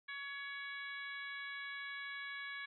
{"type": "harmonic tone with a mistuned harmonic", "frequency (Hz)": 561, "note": "C#5", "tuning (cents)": 21, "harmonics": [2, 3, 4, 5, 6, 7], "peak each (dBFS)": [-53, -45, -48, -61, -54, -56], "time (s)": [0.08, 2.66], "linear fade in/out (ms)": 10, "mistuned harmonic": 5, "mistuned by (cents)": 17, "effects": []}